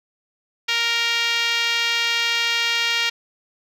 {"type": "tone with band-pass filter", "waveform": "5% pulse", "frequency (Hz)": 466.2, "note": "A#4", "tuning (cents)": 0, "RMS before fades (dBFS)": -21, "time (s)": [0.68, 3.1], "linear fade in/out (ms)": 10, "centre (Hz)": 2600, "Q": 1.2, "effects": []}